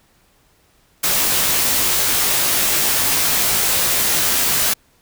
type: noise with comb filter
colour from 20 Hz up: white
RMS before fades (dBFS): -17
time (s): 1.03-4.74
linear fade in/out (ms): 10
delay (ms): 17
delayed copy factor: -0.65
effects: pink hiss -57 dBFS RMS until 5.01 s